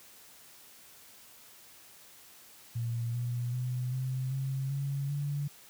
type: tone with pitch steps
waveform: sine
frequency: 117.2 / 121.26 / 125.47 / 129.82 / 134.32 / 138.97 / 143.79 Hz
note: A#2 / B2 / B2 / C3 / C3 / C#3 / D3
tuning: +10 / -31 / +28 / -13 / +46 / +5 / -36 cents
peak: -30 dBFS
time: 2.75-5.48 s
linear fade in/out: 10 ms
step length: 390 ms
effects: white hiss -55 dBFS RMS until 5.69 s + high-pass 60 Hz 12 dB/octave